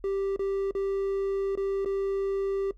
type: tone with dropouts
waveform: triangle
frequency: 392 Hz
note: G4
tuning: in tune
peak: -24 dBFS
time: 0.04-2.71 s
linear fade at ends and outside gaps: 2 ms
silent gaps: 0.362-0.393 / 0.71-0.75 / 1.554-1.574 / 1.848-1.858 s
effects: noise-tail reverb RT60 0.1 s tail -17 dB re dry + added 41 Hz sine -48 dBFS peak until 2.77 s